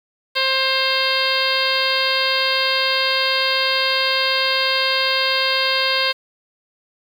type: harmonic tone with a mistuned harmonic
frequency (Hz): 529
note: C5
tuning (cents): +19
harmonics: 1 / 2 / 3 / 4 / 5 / 6 / 7 / 8 / 9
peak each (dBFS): -25 / -25 / -25 / -25 / -25 / -25 / -25 / -25 / -25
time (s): 0.35-6.13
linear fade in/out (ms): 20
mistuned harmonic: 5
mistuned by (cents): +21
effects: 7-bit